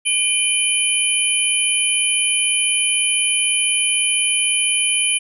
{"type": "tone cluster", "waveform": "sine", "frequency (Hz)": [2406, 3036, 9490, 10270], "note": ["D7", "F#7", "D9", "E9"], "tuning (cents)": [41, 44, 17, -46], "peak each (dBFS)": -21, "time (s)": [0.05, 5.19], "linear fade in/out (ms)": 20, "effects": []}